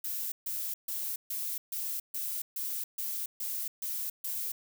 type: noise bursts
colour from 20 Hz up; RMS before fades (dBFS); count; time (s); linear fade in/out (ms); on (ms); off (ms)
violet; -35; 11; 0.04-4.52; 5; 280; 140
effects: none